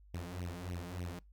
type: tone with flanger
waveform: sawtooth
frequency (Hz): 88.4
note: F2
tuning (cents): +22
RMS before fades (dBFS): -42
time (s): 0.14-1.19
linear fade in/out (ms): 0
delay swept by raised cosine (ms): 0.34 to 4.94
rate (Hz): 3.4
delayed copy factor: +1
effects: noise-tail reverb RT60 0.2 s tail -25 dB re dry + added 50 Hz sine -57 dBFS peak until 1.32 s